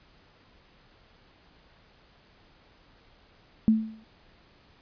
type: tone with exponential decay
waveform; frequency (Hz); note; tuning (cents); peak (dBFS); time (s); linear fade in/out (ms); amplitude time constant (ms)
sine; 220; A3; 0; -14; 3.68-4.04; 0; 78
effects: pink hiss -59 dBFS RMS until 4.81 s + resampled to 11025 Hz